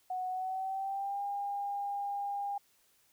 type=tone with pitch glide; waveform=sine; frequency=739 to 805.9 Hz; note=F#5 to G5; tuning=-2 to +48 cents; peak=-33 dBFS; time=0.1-2.58 s; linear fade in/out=5 ms; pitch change=+150 cents; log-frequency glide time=0.29-1.22 s; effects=white hiss -69 dBFS RMS until 3.12 s